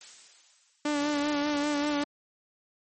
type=noise with exponential decay; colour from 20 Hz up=blue; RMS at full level=-41 dBFS; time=0.01-1.44 s; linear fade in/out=1 ms; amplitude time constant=310 ms
type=tone with vibrato; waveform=sawtooth; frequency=292.6 Hz; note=D4; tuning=6 cents flat; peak=-22 dBFS; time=0.85-2.04 s; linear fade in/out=5 ms; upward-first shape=sine; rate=5.1 Hz; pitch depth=33 cents each way
effects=MP3 32 kbps